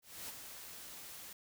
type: noise with ADSR envelope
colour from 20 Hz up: white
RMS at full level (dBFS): -44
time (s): 0.02-1.33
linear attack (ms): 270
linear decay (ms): 22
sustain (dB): -6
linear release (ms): 4
effects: none